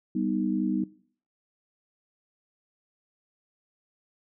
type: chord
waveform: sine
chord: G augmented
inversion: none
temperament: equal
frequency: 196 / 246.9 / 311.1 Hz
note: G3 / B3 / D#4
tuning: 0 / 0 / 0 cents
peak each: -29 dBFS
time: 0.15-0.84 s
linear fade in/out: 5 ms
effects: noise-tail reverb RT60 0.5 s tail -19 dB re dry